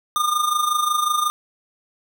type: tone with amplitude modulation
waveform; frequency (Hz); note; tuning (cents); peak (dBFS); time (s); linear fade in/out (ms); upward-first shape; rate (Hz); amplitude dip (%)
square; 1212; D#6; -46; -16; 0.16-1.3; 0; sine; 25.5; 65
effects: none